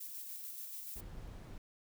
violet noise with tremolo, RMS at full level -45 dBFS, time 0-1.01 s, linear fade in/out 10 ms, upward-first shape square, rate 6.9 Hz, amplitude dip 25%
brown noise, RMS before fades -48 dBFS, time 0.96-1.58 s, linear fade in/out 2 ms
effects none

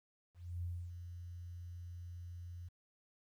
sine tone with ADSR envelope, 87.31 Hz, F2, in tune, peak -37 dBFS, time 0.34-2.69 s, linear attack 290 ms, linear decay 270 ms, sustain -8 dB, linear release 13 ms, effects 12-bit

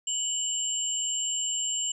sine tone pair together, 2960 / 7399 Hz, F#7 / A#8, 0 / -14 cents, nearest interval octave + major third, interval 1586 cents, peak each -32 / -28 dBFS, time 0.07-1.92 s, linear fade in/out 5 ms, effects none

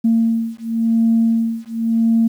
sine beating tone pair, 227.2 / 228.13 Hz, A#3 / A#3, -44 / -37 cents, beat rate 0.93 Hz, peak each -16 dBFS, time 0.04-2.28 s, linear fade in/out 10 ms, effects tanh soft clip ceiling -6 dBFS + 8-bit

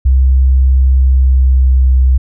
sine tone with pitch glide, 65.41 to 64.51 Hz, C2 to C2, 0 to -24 cents, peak -5 dBFS, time 0.05-2.18 s, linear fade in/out 10 ms, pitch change -24 cents, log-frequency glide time 0.92-1.91 s, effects none

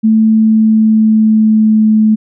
sine tone with pitch glide, 220 to 216.6 Hz, A3 to A3, 0 to -27 cents, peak -5 dBFS, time 0.03-2.16 s, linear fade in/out 20 ms, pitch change -27 cents, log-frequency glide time 0.27-1.89 s, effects none

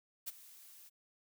blue noise with ADSR envelope, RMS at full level -39 dBFS, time 0.26-0.9 s, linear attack 21 ms, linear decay 26 ms, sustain -18 dB, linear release 27 ms, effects none

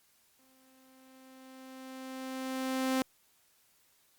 sawtooth tone with exponential growth, 261.6 Hz, C4, in tune, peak -23 dBFS, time 0.39-3.02 s, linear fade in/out 1 ms, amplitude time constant 570 ms, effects white hiss -68 dBFS RMS until 4.18 s + Opus 48 kbps

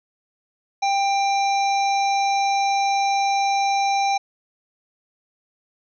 harmonic tone with a mistuned harmonic, 792 Hz, G5, 18 cents sharp, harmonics 1 / 3 / 5 / 7 / 8, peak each -18 / -28 / -32 / -35 / -36 dBFS, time 0.82-4.18 s, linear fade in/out 10 ms, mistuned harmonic 8, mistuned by -30 cents, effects none

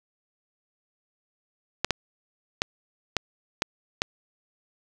clicks, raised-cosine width 0.2 ms, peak -5 dBFS, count 6, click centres 1.846 / 1.907 / 2.619 / 3.167 / 3.621 / 4.019 s, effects none

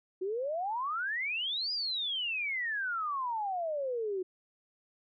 sine exponential two-way sweep, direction up then down, 360 to 4978 to 360 Hz, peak -31 dBFS, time 0.21-4.23 s, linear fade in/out 10 ms, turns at 1.72 s, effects none

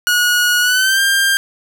sawtooth tone with pitch glide, 1453 to 1593.7 Hz, F#6 to G6, -32 to +28 cents, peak -8 dBFS, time 0.07-1.37 s, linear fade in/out 0 ms, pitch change +160 cents, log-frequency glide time 0.61-1.01 s, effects none

